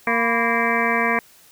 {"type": "harmonic tone with a mistuned harmonic", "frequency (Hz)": 231.6, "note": "A#3", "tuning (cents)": -11, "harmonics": [1, 2, 3, 4, 5, 7, 8, 9, 10], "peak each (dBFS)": [-26, -26, -26, -26, -26, -26, -26, -26, -26], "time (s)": [0.07, 1.19], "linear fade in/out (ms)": 2, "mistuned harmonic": 4, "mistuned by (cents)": 120, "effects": ["white hiss -51 dBFS RMS until 1.51 s"]}